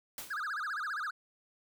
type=noise with exponential decay; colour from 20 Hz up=white; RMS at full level=-39 dBFS; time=0.18-0.49 s; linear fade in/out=1 ms; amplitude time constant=67 ms
type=tone with vibrato; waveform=triangle; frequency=1423 Hz; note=F6; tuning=32 cents sharp; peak=-32 dBFS; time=0.3-1.11 s; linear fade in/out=10 ms; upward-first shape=sine; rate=15 Hz; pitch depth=300 cents each way
effects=none